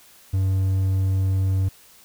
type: tone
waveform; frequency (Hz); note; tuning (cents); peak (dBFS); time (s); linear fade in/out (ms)
triangle; 95.3; G2; -48; -16; 0.33-1.69; 10
effects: white hiss -51 dBFS RMS until 2.04 s